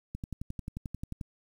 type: click train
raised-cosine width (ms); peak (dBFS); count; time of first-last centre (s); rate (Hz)
5; -24; 13; 0.15-1.212; 11.3
effects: 9-bit